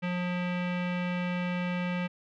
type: tone with low-pass filter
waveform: square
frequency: 178.4 Hz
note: F3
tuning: 37 cents sharp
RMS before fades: -31 dBFS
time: 0.02-2.08 s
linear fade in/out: 20 ms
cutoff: 2500 Hz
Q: 2.9
effects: none